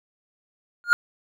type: tone with exponential growth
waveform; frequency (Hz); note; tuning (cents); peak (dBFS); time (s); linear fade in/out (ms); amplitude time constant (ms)
triangle; 1418; F6; +26; -7; 0.84-0.93; 0; 19
effects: none